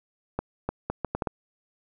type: accelerating click train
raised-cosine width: 1 ms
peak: -13 dBFS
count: 7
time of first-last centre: 0.39-1.272 s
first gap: 300 ms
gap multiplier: 0.7
effects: none